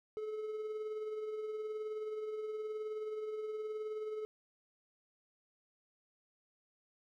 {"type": "tone with tremolo", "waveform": "triangle", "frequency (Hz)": 430.5, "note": "A4", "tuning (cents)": -38, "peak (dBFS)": -34, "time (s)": [0.17, 4.25], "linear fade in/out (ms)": 0, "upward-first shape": "triangle", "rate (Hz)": 19, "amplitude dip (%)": 45, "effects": []}